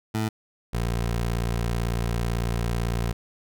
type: tone pair in turn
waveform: 20% pulse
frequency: 109.5 / 58.01 Hz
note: A2 / A#1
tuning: -8 / -8 cents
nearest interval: major seventh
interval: 1100 cents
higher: first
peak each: -19 dBFS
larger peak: neither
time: 0.14-0.29 / 0.73-3.13 s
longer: second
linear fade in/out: 10 ms
effects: none